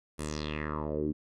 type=tone with low-pass filter sweep; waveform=10% pulse; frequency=75.9 Hz; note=D#2; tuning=42 cents flat; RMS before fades=-34 dBFS; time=0.18-1.13 s; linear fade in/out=20 ms; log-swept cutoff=11000 to 260 Hz; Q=4.2; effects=none